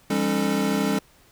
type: tone cluster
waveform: square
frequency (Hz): 170.2 / 201.1 / 271.7 / 305.4 / 439.6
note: F3 / G3 / C#4 / D#4 / A4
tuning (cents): -44 / +44 / -35 / -32 / -2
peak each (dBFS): -33 / -25 / -27 / -31 / -30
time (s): 0.1-0.99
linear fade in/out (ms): 5
effects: pink hiss -56 dBFS RMS until 1.31 s